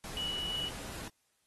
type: tone in noise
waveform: sine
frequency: 2940 Hz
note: F#7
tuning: 12 cents flat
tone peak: -34 dBFS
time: 0.17-0.69 s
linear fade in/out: 0 ms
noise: pink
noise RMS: -44 dBFS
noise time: 0.04-1.08 s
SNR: +7 dB
effects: white hiss -75 dBFS RMS until 1.46 s + AAC 32 kbps